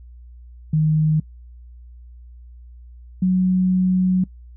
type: tone pair in turn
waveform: sine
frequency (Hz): 155.2 / 184.61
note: D#3 / F#3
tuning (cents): -4 / -4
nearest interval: minor third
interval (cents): 300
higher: second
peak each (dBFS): -14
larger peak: neither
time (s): 0.73-1.2 / 3.22-4.24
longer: second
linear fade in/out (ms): 5
effects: noise-tail reverb RT60 0.1 s tail -23 dB re dry + added 60 Hz sine -39 dBFS peak until 4.56 s